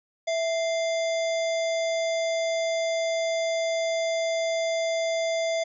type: harmonic tone with a mistuned harmonic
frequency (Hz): 696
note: F5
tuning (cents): -6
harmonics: 1 / 3 / 5 / 7 / 9 / 10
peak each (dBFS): -24 / -34 / -38 / -41 / -43 / -44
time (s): 0.27-5.64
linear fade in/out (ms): 10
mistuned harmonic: 1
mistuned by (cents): -96
effects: none